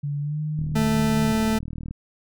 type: tone with pitch glide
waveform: sine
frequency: 144.2 to 152.77 Hz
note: D3 to D#3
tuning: -31 to -31 cents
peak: -24 dBFS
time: 0.03-1.33 s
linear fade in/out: 10 ms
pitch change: +100 cents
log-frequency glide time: 0.2-0.4 s
type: click train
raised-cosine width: 5 ms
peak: -21 dBFS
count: 53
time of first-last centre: 0.59-1.91 s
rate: 39.4 Hz
type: tone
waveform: 40% pulse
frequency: 220 Hz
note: A3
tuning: in tune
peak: -19 dBFS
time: 0.75-1.59 s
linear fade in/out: 10 ms
effects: none

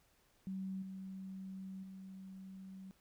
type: tone with level steps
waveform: sine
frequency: 190.5 Hz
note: G3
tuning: 49 cents flat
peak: -39 / -44 / -48 dBFS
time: 0.47-2.91 s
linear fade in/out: 0 ms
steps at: 0.82 / 1.83 s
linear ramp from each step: 5 ms
effects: pink hiss -72 dBFS RMS until 3 s

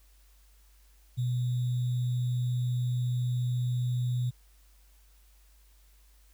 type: tone with sample-and-hold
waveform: sine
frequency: 123.47 Hz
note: B2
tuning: in tune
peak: -26 dBFS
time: 1.17-4.31 s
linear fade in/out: 20 ms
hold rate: 3675 Hz
effects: added 50 Hz sine -57 dBFS peak until 6.33 s + white hiss -66 dBFS RMS until 6.33 s

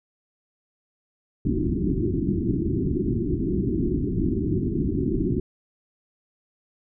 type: low-pass noise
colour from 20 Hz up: white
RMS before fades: -24 dBFS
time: 1.45-5.4 s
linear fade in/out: 5 ms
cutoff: 380 Hz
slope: 96 dB/octave
effects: none

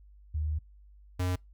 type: tone pair in turn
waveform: sine / square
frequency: 76.4 / 90.61 Hz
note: D#2 / F#2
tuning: -31 / -36 cents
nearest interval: minor third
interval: 295 cents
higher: second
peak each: -28 / -28 dBFS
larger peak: neither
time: 0.34-0.59 / 1.19-1.36 s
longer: first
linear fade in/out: 10 ms
effects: noise-tail reverb RT60 0.2 s tail -25 dB re dry + added 50 Hz sine -52 dBFS peak until 1.53 s

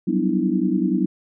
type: tone cluster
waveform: sine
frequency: 184.1 / 194.4 / 247.7 / 296.9 / 327.5 Hz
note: F#3 / G3 / B3 / D4 / E4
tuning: -8 / -14 / +5 / +19 / -11 cents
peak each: -24 dBFS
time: 0.07-1.06 s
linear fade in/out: 10 ms
effects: none

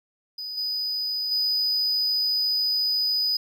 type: tone with level steps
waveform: triangle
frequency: 4977 Hz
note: D#8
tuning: in tune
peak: -30 / -24 / -20 dBFS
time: 0.38-3.37 s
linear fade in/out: 5 ms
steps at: 0.57 / 1.31 s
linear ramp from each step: 10 ms
effects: none

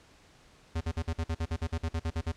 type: tone bursts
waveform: square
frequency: 82 Hz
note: E2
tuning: 9 cents flat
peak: -29 dBFS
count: 15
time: 0.75-2.321 s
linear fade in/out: 10 ms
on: 59 ms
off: 49 ms
effects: pink hiss -59 dBFS RMS until 2.36 s + low-pass 7000 Hz 12 dB/octave

